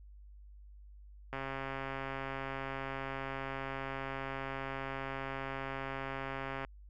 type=click train; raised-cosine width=0.5 ms; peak=-24 dBFS; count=719; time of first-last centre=1.33-6.649 s; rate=135 Hz; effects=added 50 Hz sine -51 dBFS peak until 6.89 s